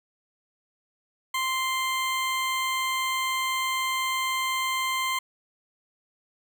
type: tone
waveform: 20% pulse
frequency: 1046 Hz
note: C6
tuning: 1 cent flat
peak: -20 dBFS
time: 1.34-5.19 s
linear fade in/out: 5 ms
effects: none